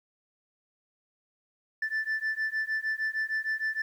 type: beating tone pair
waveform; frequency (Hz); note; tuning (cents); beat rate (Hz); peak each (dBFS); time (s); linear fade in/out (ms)
sine; 1757 / 1763.5; A6 / A6; -3 / +3; 6.5; -29; 1.82-3.82; 5
effects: tanh soft clip ceiling -25 dBFS + 10-bit